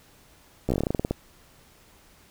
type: slowing click train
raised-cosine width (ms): 2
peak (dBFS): -11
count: 14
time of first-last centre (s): 0.69-1.11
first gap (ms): 14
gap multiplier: 1.13
effects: pink hiss -56 dBFS RMS until 2.3 s